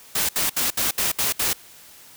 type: noise bursts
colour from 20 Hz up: white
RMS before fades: -22 dBFS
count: 7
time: 0.15-1.532 s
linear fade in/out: 5 ms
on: 140 ms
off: 67 ms
effects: white hiss -47 dBFS RMS until 2.16 s